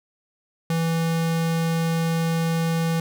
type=tone; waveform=square; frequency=164.81 Hz; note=E3; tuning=in tune; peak=-21 dBFS; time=0.7-3 s; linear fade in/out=2 ms; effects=none